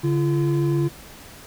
triangle tone pair together, 143.4 / 341.1 Hz, D3 / F4, -41 / -41 cents, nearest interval octave + minor third, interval 1500 cents, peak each -18 / -20 dBFS, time 0.03-0.89 s, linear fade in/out 20 ms, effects pink hiss -43 dBFS RMS until 1.46 s

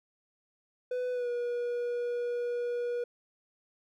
triangle tone with pitch glide, 498.9 to 482.2 Hz, B4 to B4, +17 to -41 cents, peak -28 dBFS, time 0.91-3.04 s, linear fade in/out 5 ms, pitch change -58 cents, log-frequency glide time 1.12-1.29 s, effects none

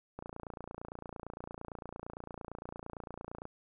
click train, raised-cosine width 1 ms, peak -28 dBFS, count 95, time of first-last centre 0.19-3.454 s, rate 28.8 Hz, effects none

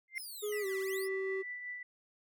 sine tone with exponential growth, 2093 Hz, C7, in tune, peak -31 dBFS, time 0.08-0.18 s, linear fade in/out 1 ms, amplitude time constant 20 ms
5% pulse linear two-way sweep, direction down then up, 5588 to 1022 to 5588 Hz, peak -37 dBFS, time 0.15-1.09 s, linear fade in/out 50 ms, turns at 0.79 s
triangle tone with pitch glide, 418.5 to 383.8 Hz, G#4 to G4, +13 to -37 cents, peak -32 dBFS, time 0.42-1.43 s, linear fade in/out 20 ms, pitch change -150 cents, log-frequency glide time 0.61-0.66 s
sine tone with tremolo, 1975.5 Hz, B6, in tune, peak -38 dBFS, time 0.52-1.83 s, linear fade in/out 5 ms, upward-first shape triangle, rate 5.3 Hz, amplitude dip 45%
effects none

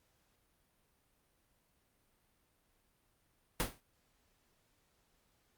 pink noise with exponential decay, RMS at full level -30 dBFS, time 3.6-3.8 s, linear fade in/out 0 ms, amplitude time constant 42 ms, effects pink hiss -75 dBFS RMS until 5.57 s + Opus 48 kbps

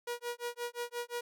sawtooth tone with tremolo, 480 Hz, B4, 49 cents flat, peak -30 dBFS, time 0.07-1.21 s, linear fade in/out 5 ms, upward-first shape sine, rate 5.7 Hz, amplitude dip 100%, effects none

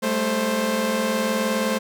sawtooth tone cluster, 200.1 / 219.5 / 525 Hz, G3 / A3 / C5, +36 / -4 / +6 cents, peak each -26 / -20 / -20 dBFS, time 0.02-1.79 s, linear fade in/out 20 ms, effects none

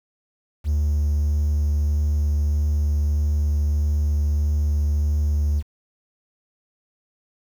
triangle tone with vibrato, 74.1 Hz, D2, 16 cents sharp, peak -15 dBFS, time 0.64-5.63 s, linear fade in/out 50 ms, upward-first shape triangle, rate 1.6 Hz, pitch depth 11 cents each way, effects tanh soft clip ceiling -11 dBFS + 8-bit

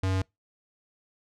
square tone, 94.6 Hz, F#2, 39 cents sharp, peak -25 dBFS, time 0.03-0.22 s, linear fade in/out 5 ms, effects noise-tail reverb RT60 0.2 s tail -26 dB re dry + low-pass 7000 Hz 12 dB/octave

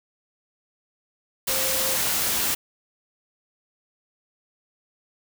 sine tone in noise, 527 Hz, C5, 12 cents sharp, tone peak -32 dBFS, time 1.48-1.97 s, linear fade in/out 10 ms, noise white, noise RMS -24 dBFS, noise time 1.47-2.55 s, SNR -11 dB, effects none

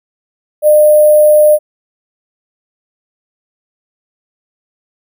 sine tone with sample-and-hold, 605 Hz, D#5, 49 cents flat, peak -3 dBFS, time 0.62-1.59 s, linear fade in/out 50 ms, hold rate 11025 Hz, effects none

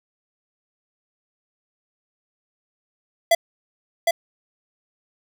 square tone with echo, 672 Hz, E5, 33 cents sharp, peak -13 dBFS, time 3.31-3.35 s, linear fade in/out 5 ms, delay 760 ms, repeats 1, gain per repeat -3 dB, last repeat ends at 4.11 s, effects none

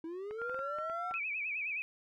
triangle linear sweep, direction up, 317.7 to 740 Hz, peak -37 dBFS, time 0.04-1.12 s, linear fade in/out 2 ms
clicks, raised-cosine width 0.5 ms, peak -33 dBFS, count 8, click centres 0.31 / 0.417 / 0.496 / 0.545 / 0.591 / 0.786 / 0.898 / 1.111 s
sine tone with pitch glide, 1391 to 1351.4 Hz, F6 to E6, -7 to +43 cents, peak -37 dBFS, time 0.37-1.2 s, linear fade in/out 50 ms, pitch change -50 cents, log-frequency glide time 0.5-0.74 s
sine tone with vibrato, 2430 Hz, D#7, 42 cents flat, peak -34 dBFS, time 1.14-1.82 s, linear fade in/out 0 ms, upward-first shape sine, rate 9.6 Hz, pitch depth 120 cents each way
effects none

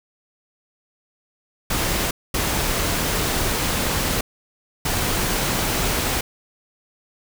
pink noise bursts at uneven times, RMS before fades -22 dBFS, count 3, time 1.7-2.11 / 2.34-4.21 / 4.85-6.21 s, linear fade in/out 5 ms, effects none

